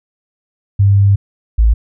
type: tone pair in turn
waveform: sine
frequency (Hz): 99.6 / 55.19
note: G2 / A1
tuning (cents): +28 / +6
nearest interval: minor seventh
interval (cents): 1022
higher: first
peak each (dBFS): -6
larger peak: neither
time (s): 0.79-1.16 / 1.58-1.74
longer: first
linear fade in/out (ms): 10
effects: none